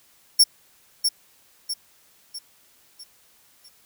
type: tone with echo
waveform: sawtooth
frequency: 5470 Hz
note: F8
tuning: 37 cents flat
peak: -8 dBFS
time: 0.39-0.44 s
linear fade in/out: 10 ms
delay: 650 ms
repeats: 5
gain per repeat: -7 dB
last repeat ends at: 3.69 s
effects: white hiss -58 dBFS RMS until 3.85 s